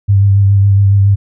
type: tone with vibrato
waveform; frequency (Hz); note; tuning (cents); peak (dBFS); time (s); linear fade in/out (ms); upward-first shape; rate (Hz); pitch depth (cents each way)
sine; 99.3; G2; +23; -5; 0.08-1.16; 20; sine; 7.2; 25
effects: none